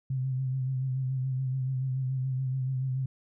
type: tone with vibrato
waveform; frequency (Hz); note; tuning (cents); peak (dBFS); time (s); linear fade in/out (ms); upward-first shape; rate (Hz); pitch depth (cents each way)
sine; 130.81; C3; 0; -27; 0.1-3.06; 5; sine; 7; 39
effects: none